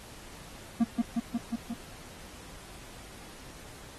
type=tone with echo; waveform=triangle; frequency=233.1 Hz; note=A#3; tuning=in tune; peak=-18 dBFS; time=0.8-0.84 s; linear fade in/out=10 ms; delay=180 ms; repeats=5; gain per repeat=-2 dB; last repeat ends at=1.74 s; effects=pink hiss -49 dBFS RMS until 3.98 s + AAC 32 kbps